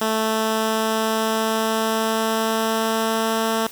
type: tone with pitch glide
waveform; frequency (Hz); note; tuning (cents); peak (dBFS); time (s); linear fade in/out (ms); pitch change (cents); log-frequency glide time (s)
10% pulse; 220 to 223.8; A3 to A3; 0 to +30; -11; 0.01-3.67; 5; +30; 0.16-3.52
effects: white hiss -40 dBFS RMS until 3.71 s